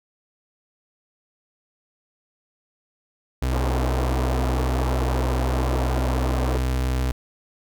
35% pulse tone, 63.8 Hz, C2, 43 cents flat, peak -19 dBFS, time 3.42-7.12 s, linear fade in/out 5 ms
pink band-pass noise, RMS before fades -30 dBFS, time 3.51-6.58 s, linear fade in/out 10 ms, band 270 to 1100 Hz, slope 24 dB/octave
effects none

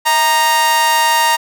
sawtooth tone with amplitude modulation, 932.3 Hz, A#5, in tune, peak -4 dBFS, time 0.05-1.37 s, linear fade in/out 20 ms, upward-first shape sine, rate 283 Hz, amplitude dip 60%, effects none

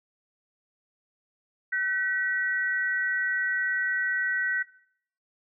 sine tone pair together, 1516.5 / 1927 Hz, F#6 / B6, +42 / -43 cents, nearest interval major third, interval 415 cents, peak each -27 / -28 dBFS, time 1.72-4.63 s, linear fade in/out 10 ms, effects noise-tail reverb RT60 0.6 s tail -18 dB re dry

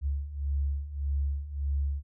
sine beating tone pair, 69.3 / 71 Hz, C#2 / C#2, 0 / +42 cents, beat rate 1.7 Hz, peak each -33 / -29 dBFS, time 0.01-2.03 s, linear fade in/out 50 ms, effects none

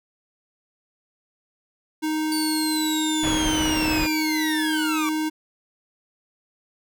square tone, 311.1 Hz, D#4, in tune, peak -23 dBFS, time 2.02-5.3 s, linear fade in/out 20 ms
25% pulse linear sweep, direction down, 4600 to 1130 Hz, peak -22 dBFS, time 2.32-5.09 s, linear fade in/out 0 ms
pink low-pass noise, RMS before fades -28 dBFS, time 3.23-4.07 s, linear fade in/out 5 ms, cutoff 3500 Hz, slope 24 dB/octave
effects none

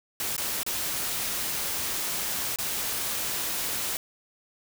white noise with dropouts, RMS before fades -30 dBFS, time 0.2-3.97 s, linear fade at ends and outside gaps 1 ms, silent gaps 0.365-0.379 / 0.632-0.664 / 2.56-2.586 s, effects none

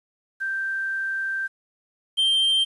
sine / triangle tone pair in turn, 1568 / 3153 Hz, G6 / G7, 0 / +9 cents, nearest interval octave, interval 1209 cents, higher second, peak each -24 / -16 dBFS, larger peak second, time 0.4-1.48 / 2.17-2.65 s, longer first, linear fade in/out 20 ms, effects resampled to 24000 Hz + 9-bit

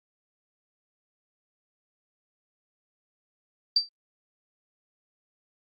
sine tone with exponential decay, 4666 Hz, D8, 12 cents flat, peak -15 dBFS, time 3.76-3.89 s, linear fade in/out 5 ms, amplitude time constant 28 ms, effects Opus 32 kbps

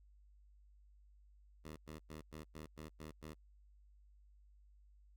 10% pulse tone bursts, 77.78 Hz, D#2, in tune, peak -40 dBFS, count 8, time 1.64-3.345 s, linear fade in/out 20 ms, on 130 ms, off 95 ms, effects added 50 Hz sine -62 dBFS peak until 5.16 s

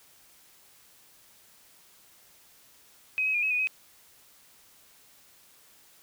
sine tone with pitch steps, 2528 / 2549 / 2423 / 2562 / 2470 / 2534 Hz, D#7 / D#7 / D#7 / E7 / D#7 / D#7, +27 / +41 / -47 / -50 / -13 / +31 cents, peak -24 dBFS, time 3.18-3.672 s, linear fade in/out 0 ms, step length 82 ms, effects white hiss -58 dBFS RMS until 6.02 s

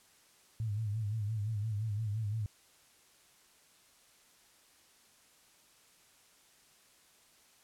sine tone with vibrato, 107.1 Hz, A2, 46 cents flat, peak -32 dBFS, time 0.6-2.46 s, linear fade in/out 0 ms, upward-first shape sine, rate 5.8 Hz, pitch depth 96 cents each way, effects white hiss -64 dBFS RMS until 7.63 s + low-pass 11000 Hz 12 dB/octave

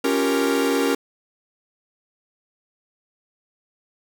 45% pulse chord, G half-diminished seventh, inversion second, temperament equal, 277.2 / 349.2 / 392 / 466.2 Hz, Db4 / F4 / G4 / Bb4, 0 / 0 / 0 / 0 cents, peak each -22 / -28 / -25 / -23 dBFS, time 0.04-0.95 s, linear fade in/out 5 ms, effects none

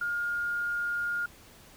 sine tone with quantisation, 1418 Hz, F6, 26 cents sharp, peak -28 dBFS, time 0.01-1.26 s, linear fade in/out 5 ms, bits 9, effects pink hiss -54 dBFS RMS until 1.76 s

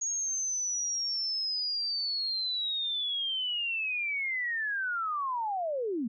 sine linear sweep, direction down, 6645 to 210 Hz, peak -29 dBFS, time 0.01-6.08 s, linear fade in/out 10 ms, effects none

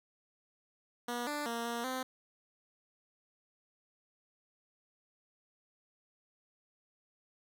10% pulse tone with pitch steps, 241 / 294.4 / 233 / 235.2 / 258.3 Hz, B3 / D4 / A#3 / A#3 / C4, -42 / +4 / -1 / +16 / -22 cents, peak -27 dBFS, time 1.08-2.03 s, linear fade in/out 5 ms, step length 190 ms, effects none

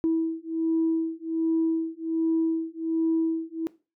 sine beating tone pair, 324.9 / 326.2 Hz, E4 / E4, -25 / -18 cents, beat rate 1.3 Hz, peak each -25 dBFS, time 0.04-3.67 s, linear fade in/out 0 ms, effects noise-tail reverb RT60 0.3 s tail -18 dB re dry + tanh soft clip ceiling -16 dBFS

